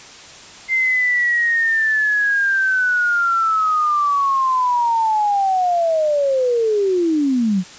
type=linear sweep; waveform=sine; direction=down; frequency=2093 to 174.61 Hz; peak=-14 dBFS; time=0.68-7.64 s; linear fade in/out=50 ms; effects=white hiss -39 dBFS RMS until 7.78 s + resampled to 16000 Hz